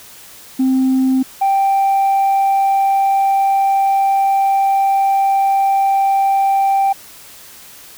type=tone pair in turn; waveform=sine; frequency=261.6 / 783.9 Hz; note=C4 / G5; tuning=0 / 0 cents; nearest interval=octave + perfect fifth; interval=1900 cents; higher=second; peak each=-9 dBFS; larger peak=neither; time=0.59-1.23 / 1.41-6.93 s; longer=second; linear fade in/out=10 ms; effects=tanh soft clip ceiling -9 dBFS + white hiss -39 dBFS RMS until 7.97 s